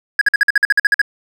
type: tone bursts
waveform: triangle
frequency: 1661.2 Hz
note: G#6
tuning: in tune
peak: -6 dBFS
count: 12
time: 0.19-1.016 s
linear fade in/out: 2 ms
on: 23 ms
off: 50 ms
effects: none